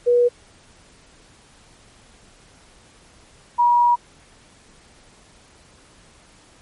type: tone pair in turn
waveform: sine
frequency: 484.3 / 960.2 Hz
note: B4 / B5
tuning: -34 / -49 cents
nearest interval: octave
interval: 1185 cents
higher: second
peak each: -12 dBFS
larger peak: neither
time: 0.06-0.29 / 3.58-3.96 s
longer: second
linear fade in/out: 20 ms
effects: pink hiss -51 dBFS RMS until 6.61 s + MP3 48 kbps